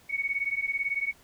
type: beating tone pair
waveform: sine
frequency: 2217 / 2235 Hz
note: C#7 / C#7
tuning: 0 / +14 cents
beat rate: 18 Hz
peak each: -30 dBFS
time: 0.09-1.13 s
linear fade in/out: 20 ms
effects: pink hiss -58 dBFS RMS until 1.23 s